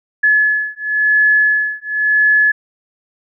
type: beating tone pair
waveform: sine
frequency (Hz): 1709 / 1709.95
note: G#6 / A6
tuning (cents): +49 / -50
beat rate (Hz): 0.95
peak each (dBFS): -14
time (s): 0.23-2.52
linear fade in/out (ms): 10
effects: none